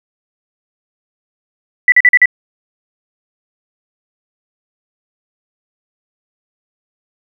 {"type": "tone bursts", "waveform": "sine", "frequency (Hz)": 1975.5, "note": "B6", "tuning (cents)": 0, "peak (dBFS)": -3, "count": 5, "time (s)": [1.88, 2.257], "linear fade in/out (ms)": 2, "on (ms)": 41, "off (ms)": 43, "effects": ["7-bit"]}